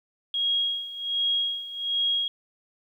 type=tone with tremolo; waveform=sine; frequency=3285 Hz; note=G#7; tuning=20 cents flat; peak=-21 dBFS; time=0.34-2.28 s; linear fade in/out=2 ms; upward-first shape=sine; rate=1.3 Hz; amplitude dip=80%; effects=10-bit